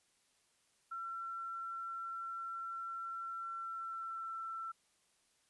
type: tone with pitch glide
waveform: sine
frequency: 1353 to 1339.8 Hz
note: E6 to E6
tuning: +45 to +28 cents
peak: -40 dBFS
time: 0.91-4.72 s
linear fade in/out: 10 ms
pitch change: -17 cents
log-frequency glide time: 3.28-4.39 s
effects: white hiss -74 dBFS RMS until 5.49 s + resampled to 24000 Hz